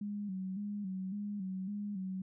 sine tone with vibrato, 196.7 Hz, G3, 6 cents sharp, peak -36 dBFS, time 0.01-2.22 s, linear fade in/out 5 ms, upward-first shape square, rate 1.8 Hz, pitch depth 76 cents each way, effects none

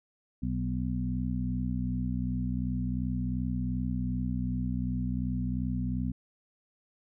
harmonic tone with a mistuned harmonic, 62.7 Hz, B1, 27 cents sharp, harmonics 1 / 2 / 3 / 4, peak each -34 / -34 / -34 / -34 dBFS, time 0.42-6.12 s, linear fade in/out 10 ms, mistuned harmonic 4, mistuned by -16 cents, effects none

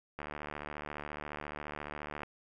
click train, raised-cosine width 0.5 ms, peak -25 dBFS, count 153, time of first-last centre 0.19-2.233 s, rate 74.4 Hz, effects none

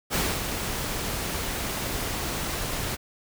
pink noise with ADSR envelope, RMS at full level -24 dBFS, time 0.1-2.97 s, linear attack 49 ms, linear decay 240 ms, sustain -6 dB, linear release 29 ms, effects none

